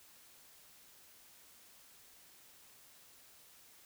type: silence
effects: white hiss -61 dBFS RMS until 3.85 s